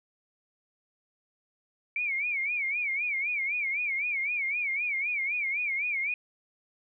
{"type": "tone with vibrato", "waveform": "sine", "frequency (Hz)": 2287, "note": "D7", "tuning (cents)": -47, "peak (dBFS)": -27, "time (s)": [1.96, 6.14], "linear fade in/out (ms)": 2, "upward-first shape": "sine", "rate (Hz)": 3.9, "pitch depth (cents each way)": 140, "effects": []}